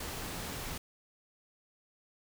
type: tone in noise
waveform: sine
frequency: 175.3 Hz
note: F3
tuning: 7 cents sharp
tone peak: -48 dBFS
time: 0.26-0.52 s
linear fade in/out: 5 ms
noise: pink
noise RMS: -40 dBFS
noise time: 0-0.78 s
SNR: -11 dB
effects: none